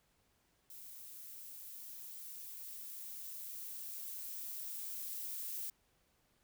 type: noise with level ramp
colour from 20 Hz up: violet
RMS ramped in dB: -52 to -42 dBFS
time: 0.7-5.7 s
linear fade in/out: 2 ms
effects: pink hiss -75 dBFS RMS until 6.43 s